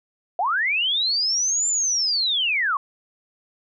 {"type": "linear two-way sweep", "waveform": "sine", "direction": "up then down", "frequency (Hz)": [655, 7260, 1059], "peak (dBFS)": -19, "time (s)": [0.39, 2.77], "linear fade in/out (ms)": 2, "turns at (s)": 1.68, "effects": []}